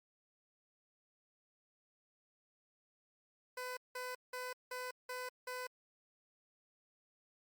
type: tone bursts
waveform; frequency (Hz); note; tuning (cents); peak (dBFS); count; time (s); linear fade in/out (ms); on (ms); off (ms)
15% pulse; 503; B4; +32; -35; 6; 3.57-5.67; 5; 200; 180
effects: Opus 48 kbps